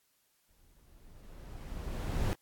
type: noise with exponential growth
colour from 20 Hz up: brown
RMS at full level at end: -28 dBFS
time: 0.49-2.33 s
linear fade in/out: 0 ms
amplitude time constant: 400 ms
effects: white hiss -73 dBFS RMS until 2.41 s + AAC 64 kbps